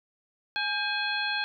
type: harmonic tone with a mistuned harmonic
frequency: 840 Hz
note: G#5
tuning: 19 cents sharp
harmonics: 1 / 2 / 3 / 4 / 5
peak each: -35 / -30 / -34 / -35 / -34 dBFS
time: 0.56-1.44 s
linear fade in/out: 0 ms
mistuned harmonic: 2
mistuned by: -87 cents
effects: none